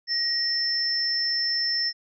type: tone pair together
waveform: sine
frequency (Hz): 1885 / 5332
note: A#6 / E8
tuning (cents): +19 / +19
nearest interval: octave + tritone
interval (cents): 1800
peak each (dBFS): -31 / -23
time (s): 0.07-1.93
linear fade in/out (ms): 50
effects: none